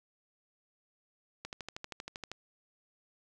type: click train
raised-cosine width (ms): 0.2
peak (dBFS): -23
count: 12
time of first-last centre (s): 1.45-2.316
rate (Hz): 12.7
effects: none